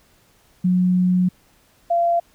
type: tone pair in turn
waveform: sine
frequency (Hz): 181.7 / 686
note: F#3 / F5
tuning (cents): -31 / -31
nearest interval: octave + major seventh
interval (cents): 2300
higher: second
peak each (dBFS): -14 / -15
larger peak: first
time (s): 0.64-1.29 / 1.9-2.2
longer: first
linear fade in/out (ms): 10
effects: pink hiss -57 dBFS RMS until 2.34 s